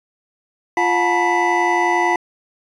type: tone cluster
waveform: triangle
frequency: 348.1 / 720 / 875 / 966 / 1990 Hz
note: F4 / F#5 / A5 / B5 / B6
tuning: -6 / -47 / -10 / -39 / +13 cents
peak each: -19 dBFS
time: 0.77-2.16 s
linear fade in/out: 2 ms
effects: resampled to 22050 Hz